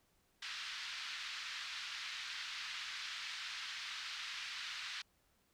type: band-pass noise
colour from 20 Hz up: white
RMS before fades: -45 dBFS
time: 0.42-5.02 s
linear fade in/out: 5 ms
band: 1300 to 4500 Hz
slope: 24 dB/octave
effects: pink hiss -75 dBFS RMS until 5.53 s